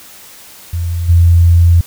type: tone with level steps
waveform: sine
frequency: 85.4 Hz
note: F2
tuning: 38 cents flat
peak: -14 / -4 dBFS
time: 0.73-1.81 s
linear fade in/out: 5 ms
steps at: 1.08 s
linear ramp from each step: 20 ms
effects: white hiss -37 dBFS RMS until 1.86 s